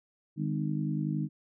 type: harmonic tone with a mistuned harmonic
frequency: 50.7 Hz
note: G#1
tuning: 41 cents flat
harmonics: 3 / 4 / 5 / 6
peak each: -31 / -34 / -38 / -36 dBFS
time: 0.36-1.29 s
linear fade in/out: 50 ms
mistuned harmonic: 6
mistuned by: +16 cents
effects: none